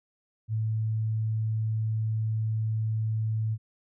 sine tone, 110 Hz, A2, in tune, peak -25 dBFS, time 0.48-3.58 s, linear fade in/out 50 ms, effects none

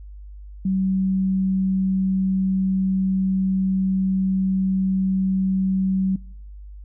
sine tone, 190 Hz, F#3, 46 cents sharp, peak -18 dBFS, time 0.65-6.16 s, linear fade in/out 5 ms, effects noise-tail reverb RT60 0.8 s tail -25 dB re dry + added 50 Hz sine -36 dBFS peak until 6.84 s

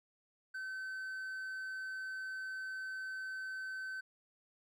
triangle tone, 1532 Hz, G6, 40 cents flat, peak -38 dBFS, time 0.54-4.01 s, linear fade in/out 10 ms, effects none

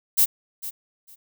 violet noise with echo, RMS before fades -17 dBFS, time 0.17-0.26 s, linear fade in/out 20 ms, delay 450 ms, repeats 2, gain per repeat -15 dB, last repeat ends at 1.16 s, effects none

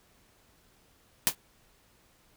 white noise with exponential decay, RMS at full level -19 dBFS, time 1.27-1.35 s, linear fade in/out 0 ms, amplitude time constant 17 ms, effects pink hiss -64 dBFS RMS until 2.36 s

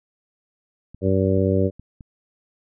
clicks, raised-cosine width 5 ms, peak -28 dBFS, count 6, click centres 0.946 / 1.084 / 1.25 / 1.379 / 1.796 / 2.008 s
harmonic tone, 95.8 Hz, G2, 39 cents flat, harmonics 1 / 2 / 3 / 4 / 5 / 6, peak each -21 / -23 / -25 / -24 / -24 / -26 dBFS, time 1.01-1.71 s, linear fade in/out 50 ms
effects none

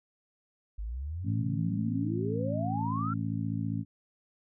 sine exponential sweep, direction up, 49 to 1396.9 Hz, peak -33 dBFS, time 0.78-3.14 s, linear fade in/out 10 ms
harmonic tone, 55 Hz, A1, in tune, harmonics 2 / 3 / 4 / 5, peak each -33 / -35 / -36 / -37 dBFS, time 1.23-3.85 s, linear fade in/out 50 ms
effects none

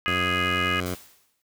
harmonic tone, 415.3 Hz, G#4, in tune, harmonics 3 / 4 / 5 / 6 / 7, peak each -28 / -29 / -30 / -31 / -31 dBFS, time 0.06-0.8 s, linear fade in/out 0 ms
10% pulse tone with vibrato, 90.1 Hz, F#2, 45 cents flat, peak -19 dBFS, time 0.07-0.95 s, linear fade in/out 10 ms, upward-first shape triangle, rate 16 Hz, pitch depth 12 cents each way
white noise with exponential decay, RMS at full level -37 dBFS, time 0.86-1.42 s, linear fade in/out 2 ms, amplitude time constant 120 ms
effects noise-tail reverb RT60 0.1 s tail -25 dB re dry

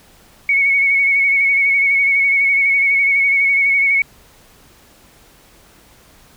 sine tone with vibrato, 2217 Hz, C#7, in tune, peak -11 dBFS, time 0.49-4.02 s, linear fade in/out 2 ms, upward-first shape sine, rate 12 Hz, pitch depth 32 cents each way, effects pink hiss -48 dBFS RMS until 6.36 s

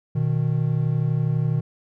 triangle tone pair together, 123 / 155.12 Hz, B2 / D#3, -7 / -5 cents, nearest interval major third, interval 402 cents, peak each -20 dBFS, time 0.15-1.61 s, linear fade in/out 10 ms, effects none

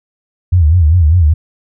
sine tone with vibrato, 82.5 Hz, E2, 2 cents sharp, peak -5 dBFS, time 0.52-1.34 s, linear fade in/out 10 ms, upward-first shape sine, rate 5 Hz, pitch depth 180 cents each way, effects none

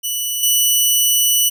10% pulse tone with level steps, 2960 Hz, F#7, in tune, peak -11 / -4 dBFS, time 0.03-1.5 s, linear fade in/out 20 ms, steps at 0.43 s, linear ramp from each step 2 ms, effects none

